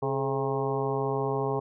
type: harmonic tone with a mistuned harmonic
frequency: 134.3 Hz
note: C3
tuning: 46 cents sharp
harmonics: 1 / 2 / 3 / 4 / 5 / 6 / 7 / 8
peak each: -32 / -37 / -29 / -37 / -37 / -35 / -37 / -37 dBFS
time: 0.02-1.6 s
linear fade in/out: 10 ms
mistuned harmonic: 3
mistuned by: +59 cents
effects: none